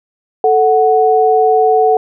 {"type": "tone pair together", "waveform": "sine", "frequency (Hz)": [440, 740], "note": ["A4", "F#5"], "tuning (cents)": [0, 0], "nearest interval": "major sixth", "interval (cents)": 900, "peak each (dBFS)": -10, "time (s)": [0.44, 1.97], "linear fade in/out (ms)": 2, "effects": []}